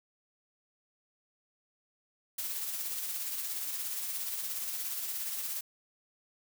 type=noise with tremolo; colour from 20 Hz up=blue; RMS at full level=-35 dBFS; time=2.38-5.61 s; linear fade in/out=5 ms; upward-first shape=sine; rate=17 Hz; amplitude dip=35%; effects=none